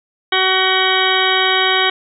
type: harmonic tone with a mistuned harmonic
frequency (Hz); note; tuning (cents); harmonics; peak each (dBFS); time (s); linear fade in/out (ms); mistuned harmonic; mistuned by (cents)
376.6; F#4; +31; 1 / 2 / 3 / 4 / 5 / 6 / 8 / 9 / 10; -21 / -21 / -21 / -21 / -21 / -21 / -21 / -21 / -21; 0.32-1.9; 5; 9; -55
effects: none